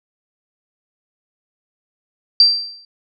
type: tone with exponential decay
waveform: sine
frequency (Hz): 4699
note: D8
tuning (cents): 0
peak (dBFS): -4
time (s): 2.4-2.85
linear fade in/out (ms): 2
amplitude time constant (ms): 96
effects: none